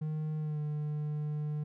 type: tone with pitch glide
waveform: triangle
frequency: 154.5 to 150.02 Hz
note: D#3 to D3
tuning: -12 to +37 cents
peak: -30 dBFS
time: 0.01-1.64 s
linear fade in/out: 10 ms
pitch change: -51 cents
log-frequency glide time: 0.38-0.6 s
effects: none

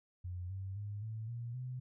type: tone with pitch steps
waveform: sine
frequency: 89.6 / 96.03 / 102.92 / 110.31 / 118.23 / 126.71 Hz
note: F2 / G2 / G#2 / A2 / A#2 / B2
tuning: +45 / -35 / -15 / +5 / +25 / +45 cents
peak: -39 dBFS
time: 0.24-1.8 s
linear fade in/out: 10 ms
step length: 260 ms
effects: none

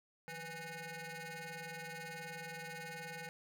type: ring-modulated tone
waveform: 15% pulse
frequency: 334.1 Hz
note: E4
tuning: 23 cents sharp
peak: -35 dBFS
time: 0.28-3.29 s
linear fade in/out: 0 ms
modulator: 1160 Hz
effects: none

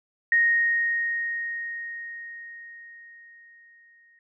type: tone with exponential decay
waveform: sine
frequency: 1864.7 Hz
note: A#6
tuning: in tune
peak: -16 dBFS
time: 0.32-4.19 s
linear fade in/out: 2 ms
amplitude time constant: 840 ms
effects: none

